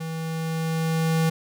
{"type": "tone with level ramp", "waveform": "square", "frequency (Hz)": 161.9, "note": "E3", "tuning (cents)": -31, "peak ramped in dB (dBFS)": [-30, -19], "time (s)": [0, 1.3], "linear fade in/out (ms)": 10, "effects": []}